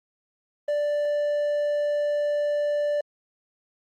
triangle tone, 587.3 Hz, D5, in tune, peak -20 dBFS, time 0.68-3.01 s, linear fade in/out 5 ms, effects Opus 24 kbps

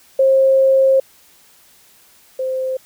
sine tone pair in turn, 534 / 520.9 Hz, C5 / C5, +35 / -8 cents, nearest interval unison, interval 43 cents, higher first, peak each -9 / -18 dBFS, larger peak first, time 0.19-1 / 2.39-2.77 s, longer first, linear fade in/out 5 ms, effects white hiss -50 dBFS RMS until 2.85 s

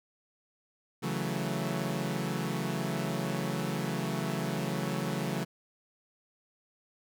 sawtooth chord, F# minor seventh, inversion second, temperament equal, 138.59 / 164.81 / 185 / 220 Hz, C#3 / E3 / F#3 / A3, 0 / 0 / 0 / 0 cents, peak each -32 / -32 / -32 / -33 dBFS, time 1.02-5.45 s, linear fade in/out 20 ms, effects none

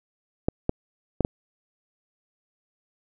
clicks, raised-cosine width 2 ms, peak -8 dBFS, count 4, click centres 0.485 / 0.694 / 1.207 / 1.249 s, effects none

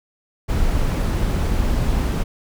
brown noise, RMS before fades -19 dBFS, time 0.48-2.24 s, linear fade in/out 20 ms, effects none

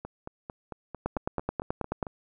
two click trains, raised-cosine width 1 ms, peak -23 / -14 dBFS, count 10 / 10, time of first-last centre 0.05-2.068 / 1.06-2.028 s, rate 4.46 / 9.3 Hz, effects none

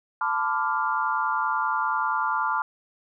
sine chord, B half-diminished seventh, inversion third, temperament equal with one note detuned, 880 / 1010.3 / 1174.7 / 1396.9 Hz, A5 / B5 / D6 / F6, 0 / +39 / 0 / 0 cents, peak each -28 dBFS, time 0.21-2.62 s, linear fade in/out 2 ms, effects none

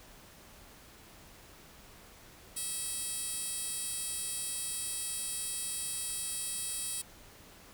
10% pulse tone with high-pass filter, 649 Hz, E5, 27 cents flat, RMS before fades -37 dBFS, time 2.56-7.02 s, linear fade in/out 10 ms, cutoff 7500 Hz, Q 1.3, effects pink hiss -55 dBFS RMS until 7.73 s

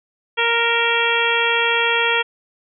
harmonic tone with a mistuned harmonic, 466.2 Hz, A#4, in tune, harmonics 1 / 2 / 3 / 4 / 5 / 6 / 7, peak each -23 / -23 / -23 / -23 / -23 / -23 / -23 dBFS, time 0.37-2.23 s, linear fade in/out 20 ms, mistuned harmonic 6, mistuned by -46 cents, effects none

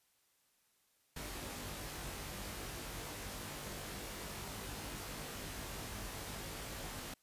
pink noise with comb filter, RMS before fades -45 dBFS, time 1.16-7.14 s, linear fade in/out 5 ms, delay 20 ms, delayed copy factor +1, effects white hiss -75 dBFS RMS until 7.22 s + resampled to 32000 Hz

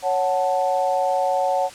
sine chord, F# minor, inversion second, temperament equal, 554.4 / 740 / 880 Hz, C#5 / F#5 / A5, 0 / 0 / 0 cents, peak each -22 / -21 / -25 dBFS, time 0.02-1.7 s, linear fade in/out 50 ms, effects white hiss -41 dBFS RMS until 1.74 s + low-pass 8000 Hz 12 dB/octave

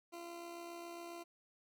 20% pulse tone with amplitude modulation, 342.4 Hz, F4, 34 cents flat, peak -40 dBFS, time 0.12-1.24 s, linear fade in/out 20 ms, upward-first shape sine, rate 67.3 Hz, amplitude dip 35%, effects none

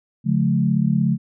sine tone cluster, 141.8 / 177.8 / 215.4 Hz, C#3 / F3 / A3, +40 / +31 / -37 cents, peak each -20 dBFS, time 0.24-1.18 s, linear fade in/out 50 ms, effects none

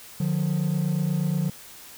triangle tone pair together, 150 / 178.38 Hz, D3 / F3, +37 / +37 cents, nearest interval minor third, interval 300 cents, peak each -22 dBFS, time 0.2-1.5 s, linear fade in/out 5 ms, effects tanh soft clip ceiling -15 dBFS + white hiss -45 dBFS RMS until 1.97 s

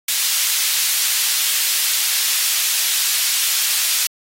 pink high-pass noise, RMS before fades -19 dBFS, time 0.08-4.07 s, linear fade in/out 5 ms, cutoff 3200 Hz, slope 12 dB/octave, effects AAC 48 kbps

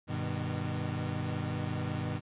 30% pulse chord, G augmented, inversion none, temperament equal with one note detuned, 98 / 123.47 / 152.71 Hz, G2 / B2 / D#3, 0 / 0 / -32 cents, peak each -34 dBFS, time 0.07-2.21 s, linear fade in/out 50 ms, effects resampled to 8000 Hz

